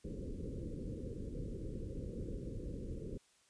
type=low-pass noise; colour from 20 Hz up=pink; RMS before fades=-43 dBFS; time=0.04-3.18 s; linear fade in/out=10 ms; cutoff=530 Hz; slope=96 dB/octave; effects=white hiss -70 dBFS RMS until 3.49 s + resampled to 22050 Hz